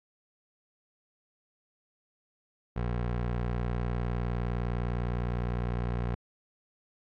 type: tone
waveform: 20% pulse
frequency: 59.8 Hz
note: A#1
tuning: 45 cents sharp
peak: -24 dBFS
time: 2.76-6.15 s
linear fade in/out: 5 ms
effects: low-pass 2000 Hz 12 dB/octave + AAC 64 kbps